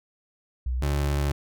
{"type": "tone pair in turn", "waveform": ["sine", "30% pulse"], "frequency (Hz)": [62.4, 71.5], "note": ["B1", "D2"], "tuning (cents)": [19, -46], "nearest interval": "major second", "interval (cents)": 235, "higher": "second", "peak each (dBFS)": [-24, -20], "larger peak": "second", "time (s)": [[0.66, 0.82], [0.82, 1.32]], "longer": "second", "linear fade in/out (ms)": 5, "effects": []}